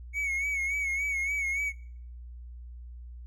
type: tone with vibrato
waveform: triangle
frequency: 2217 Hz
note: C#7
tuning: in tune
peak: -26 dBFS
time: 0.13-1.73 s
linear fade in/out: 50 ms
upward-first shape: sine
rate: 3.5 Hz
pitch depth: 57 cents each way
effects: noise-tail reverb RT60 0.6 s tail -23 dB re dry + added 60 Hz sine -41 dBFS peak until 3.26 s